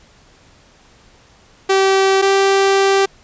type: tone pair in turn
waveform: sawtooth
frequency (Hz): 386.4 / 391.1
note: G4 / G4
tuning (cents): -25 / -4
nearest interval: unison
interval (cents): 21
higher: second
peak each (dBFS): -7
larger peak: neither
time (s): 1.69-2.22 / 2.22-3.06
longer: second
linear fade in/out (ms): 10
effects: pink hiss -49 dBFS RMS until 3.23 s + resampled to 16000 Hz